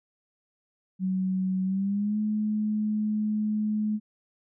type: tone with pitch glide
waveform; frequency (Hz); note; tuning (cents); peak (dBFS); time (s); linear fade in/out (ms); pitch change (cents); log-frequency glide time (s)
sine; 187.5 to 212.9; F#3 to G#3; +23 to +43; -24; 0.99-4; 50; +220; 1.64-2.18
effects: none